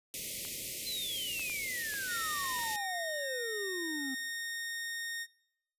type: band-stop noise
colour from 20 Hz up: white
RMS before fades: -39 dBFS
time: 0.14-2.76 s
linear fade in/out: 0 ms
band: 610 to 2000 Hz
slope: 96 dB/octave
type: clicks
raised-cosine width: 0.3 ms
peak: -31 dBFS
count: 7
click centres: 0.451 / 1.395 / 1.498 / 1.939 / 2.443 / 2.591 / 2.636 s
type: exponential sweep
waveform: triangle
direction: down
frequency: 4172 to 257.4 Hz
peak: -35 dBFS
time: 0.86-4.15 s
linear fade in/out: 10 ms
type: tone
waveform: sawtooth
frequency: 1847 Hz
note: A#6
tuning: 16 cents flat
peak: -33 dBFS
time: 2.07-5.27 s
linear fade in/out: 50 ms
effects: noise-tail reverb RT60 0.7 s tail -22 dB re dry + resampled to 32000 Hz